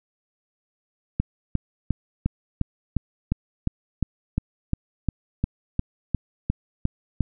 click train, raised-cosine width 5 ms, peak -9 dBFS, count 18, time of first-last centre 1.2-7.207 s, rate 2.83 Hz, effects none

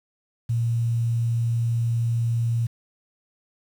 sine tone with quantisation, 116.54 Hz, A#2, in tune, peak -20 dBFS, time 0.49-2.67 s, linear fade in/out 10 ms, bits 8, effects none

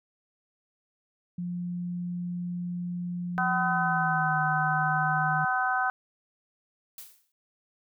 sine tone with pitch glide, 176.3 to 154.37 Hz, F3 to D#3, +17 to -13 cents, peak -30 dBFS, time 1.38-5.45 s, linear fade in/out 5 ms, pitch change -230 cents, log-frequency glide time 3.6-4.39 s
harmonic tone, 253.1 Hz, B3, 43 cents sharp, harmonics 3 / 4 / 5 / 6, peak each -28 / -33 / -31 / -28 dBFS, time 3.38-5.9 s, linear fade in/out 0 ms
blue noise with exponential decay, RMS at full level -40 dBFS, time 6.98-7.32 s, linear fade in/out 2 ms, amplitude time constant 73 ms
effects none

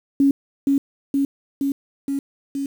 sine tone with echo, 277.2 Hz, C#4, in tune, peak -12 dBFS, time 0.2-0.31 s, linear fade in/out 2 ms, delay 470 ms, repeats 5, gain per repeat -2 dB, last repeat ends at 2.66 s, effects 7-bit

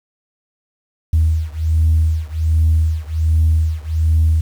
sine beating tone pair, 79.2 / 80.5 Hz, D#2 / E2, +31 / -41 cents, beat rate 1.3 Hz, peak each -14 / -15 dBFS, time 1.13-4.41 s, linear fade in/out 5 ms, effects tanh soft clip ceiling -6 dBFS + 7-bit

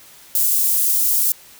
white high-pass noise, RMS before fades -17 dBFS, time 0.35-1.32 s, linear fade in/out 2 ms, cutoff 10000 Hz, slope 12 dB/octave, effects white hiss -45 dBFS RMS until 1.59 s

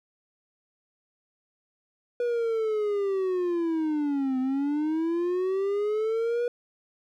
triangle linear two-way sweep, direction down then up, 486.3 to 255.8 to 486.3 Hz, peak -22 dBFS, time 2.2-6.48 s, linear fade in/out 2 ms, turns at 4.39 s, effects none

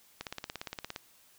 click train, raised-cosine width 0.2 ms, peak -20 dBFS, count 14, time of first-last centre 0.21-0.961 s, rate 17.3 Hz, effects white hiss -62 dBFS RMS until 1.38 s

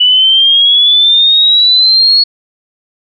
sine exponential sweep, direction up, 2953 to 4367 Hz, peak -4 dBFS, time 0-2.24 s, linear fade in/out 10 ms, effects none

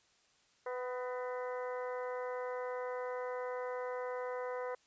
harmonic tone with a mistuned harmonic, 250 Hz, B3, 21 cents sharp, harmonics 2 / 3 / 4 / 5 / 6 / 7 / 8, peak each -38 / -48 / -45 / -50 / -51 / -55 / -54 dBFS, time 0.66-4.75 s, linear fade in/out 5 ms, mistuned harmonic 7, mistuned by +57 cents, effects white hiss -70 dBFS RMS until 4.86 s + resampled to 16000 Hz

